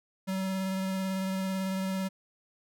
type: tone with vibrato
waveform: square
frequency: 190.3 Hz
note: F#3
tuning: 49 cents sharp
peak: -30 dBFS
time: 0.27-2.09 s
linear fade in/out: 20 ms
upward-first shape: sine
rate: 18 Hz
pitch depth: 14 cents each way
effects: none